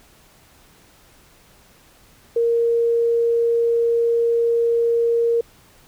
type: tone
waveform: sine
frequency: 466.2 Hz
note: A#4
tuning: in tune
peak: -15 dBFS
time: 2.36-5.41 s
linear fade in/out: 5 ms
effects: pink hiss -52 dBFS RMS until 5.87 s